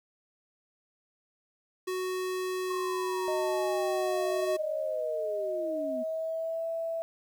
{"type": "tone", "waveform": "square", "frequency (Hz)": 370, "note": "F#4", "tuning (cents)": 0, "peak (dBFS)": -31, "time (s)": [1.87, 4.57], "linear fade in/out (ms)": 10}
{"type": "linear sweep", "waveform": "sine", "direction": "down", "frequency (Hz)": [1088, 237.9], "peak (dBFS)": -35, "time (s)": [2.68, 6.04], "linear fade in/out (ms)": 20}
{"type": "tone with pitch glide", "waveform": "sine", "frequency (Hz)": [622.3, 659.3], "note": ["D#5", "E5"], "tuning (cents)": [0, 0], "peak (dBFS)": -30, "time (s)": [3.28, 7.02], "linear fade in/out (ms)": 0, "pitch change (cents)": 100, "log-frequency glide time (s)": [5.5, 6.67]}
{"effects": ["10-bit"]}